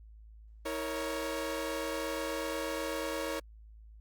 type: chord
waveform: sawtooth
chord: A# diminished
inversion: second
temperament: equal with one note detuned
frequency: 321.4 / 466.2 / 554.4 Hz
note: E4 / A#4 / C#5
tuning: -44 / 0 / 0 cents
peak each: -35 / -35 / -33 dBFS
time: 0.65-3.4 s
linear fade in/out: 10 ms
effects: added 54 Hz sine -50 dBFS peak until 4 s + Opus 48 kbps